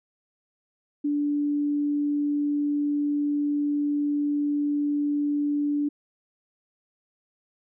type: tone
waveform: sine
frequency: 291.3 Hz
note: D4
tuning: 14 cents flat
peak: -22 dBFS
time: 1.04-5.89 s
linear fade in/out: 10 ms
effects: none